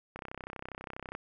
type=click train; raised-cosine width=0.5 ms; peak=-25 dBFS; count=33; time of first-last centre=0.16-1.151 s; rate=32.3 Hz; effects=none